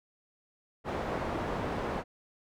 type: low-pass noise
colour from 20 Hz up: white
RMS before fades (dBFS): -34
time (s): 0.84-2.04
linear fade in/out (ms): 50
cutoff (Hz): 830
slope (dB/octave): 12
effects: none